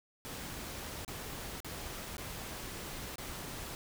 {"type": "noise with dropouts", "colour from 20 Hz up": "pink", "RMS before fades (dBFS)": -43, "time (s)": [0.25, 3.75], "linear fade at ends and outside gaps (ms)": 0, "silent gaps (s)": [[1.048, 1.079], [1.603, 1.646], [2.168, 2.181], [3.157, 3.182]], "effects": []}